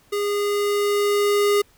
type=tone with level ramp; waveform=square; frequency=409.4 Hz; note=G#4; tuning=25 cents flat; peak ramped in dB=-22 to -16 dBFS; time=0.12-1.62 s; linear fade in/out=10 ms; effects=pink hiss -57 dBFS RMS until 1.77 s